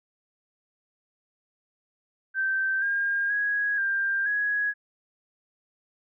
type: tone with pitch steps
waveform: sine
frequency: 1556 / 1613 / 1658 / 1590 / 1668 Hz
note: G6 / G6 / G#6 / G6 / G#6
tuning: -13 / +49 / -3 / +24 / +7 cents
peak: -23 dBFS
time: 2.34-4.74 s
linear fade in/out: 50 ms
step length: 480 ms
effects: none